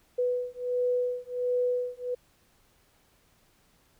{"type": "beating tone pair", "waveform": "sine", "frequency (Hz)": [493.9, 495.3], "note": ["B4", "B4"], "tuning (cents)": [0, 5], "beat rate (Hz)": 1.4, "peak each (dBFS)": -29, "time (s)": [0.18, 2.15], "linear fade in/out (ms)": 10, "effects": ["pink hiss -65 dBFS RMS until 3.99 s"]}